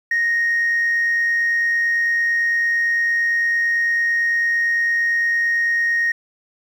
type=tone with amplitude modulation; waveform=sine; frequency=1864.7 Hz; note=A#6; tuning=in tune; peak=-13 dBFS; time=0.11-6.12 s; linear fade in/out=5 ms; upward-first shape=sine; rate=88.9 Hz; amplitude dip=25%; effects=tanh soft clip ceiling -13 dBFS + 8-bit